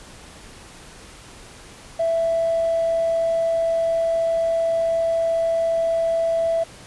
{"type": "tone with tanh clipping", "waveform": "triangle", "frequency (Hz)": 662, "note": "E5", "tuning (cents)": 7, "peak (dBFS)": -17, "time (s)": [1.99, 6.64], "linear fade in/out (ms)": 10, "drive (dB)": 1, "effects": ["pink hiss -43 dBFS RMS until 6.86 s", "resampled to 24000 Hz"]}